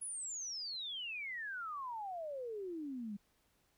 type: exponential sweep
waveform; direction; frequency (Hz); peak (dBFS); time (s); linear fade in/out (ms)
sine; down; 10548 to 196; -40; 0.01-3.17; 10
effects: pink hiss -75 dBFS RMS until 3.77 s